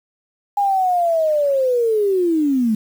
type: linear sweep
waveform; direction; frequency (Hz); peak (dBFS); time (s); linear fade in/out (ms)
sine; down; 819 to 210; -14; 0.57-2.75; 5
effects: 7-bit